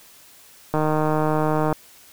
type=click train; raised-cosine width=1 ms; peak=-8 dBFS; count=153; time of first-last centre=0.74-1.727 s; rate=154 Hz; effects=white hiss -49 dBFS RMS until 2.12 s